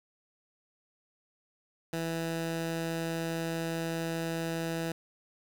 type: tone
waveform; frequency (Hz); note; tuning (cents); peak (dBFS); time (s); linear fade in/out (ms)
15% pulse; 164.81; E3; 0; -25; 1.93-4.92; 2
effects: 9-bit